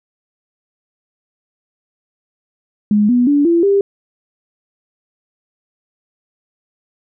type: tone with pitch steps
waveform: sine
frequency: 208.5 / 245.1 / 288.1 / 338.7 / 398.2 Hz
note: G#3 / B3 / D4 / E4 / G4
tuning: +7 / -13 / -33 / +47 / +27 cents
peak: -9 dBFS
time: 2.91-3.81 s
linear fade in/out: 2 ms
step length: 180 ms
effects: none